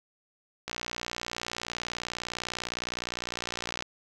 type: click train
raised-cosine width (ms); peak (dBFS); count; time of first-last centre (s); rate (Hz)
0.2; -15; 189; 0.68-3.824; 59.8
effects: none